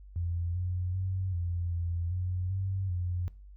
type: tone with pitch steps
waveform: sine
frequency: 86 / 90.2 / 93.9 / 86.8 / 85.7 / 90.8 / 95.8 / 89 Hz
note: F2 / F#2 / F#2 / F2 / F2 / F#2 / G2 / F2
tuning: -26 / -44 / +26 / -10 / -32 / -32 / -39 / +33 cents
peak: -29 dBFS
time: 0.16-3.28 s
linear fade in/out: 0 ms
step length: 390 ms
effects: noise-tail reverb RT60 0.4 s tail -20 dB re dry + added 49 Hz sine -47 dBFS peak until 3.56 s